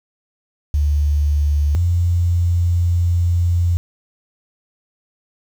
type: tone pair in turn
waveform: sine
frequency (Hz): 73.42 / 86.83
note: D2 / F2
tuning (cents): 0 / -9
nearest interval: minor third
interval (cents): 291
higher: second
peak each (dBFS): -13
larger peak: neither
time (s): 0.74-1.75 / 1.75-3.77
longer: second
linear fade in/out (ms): 0
effects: 7-bit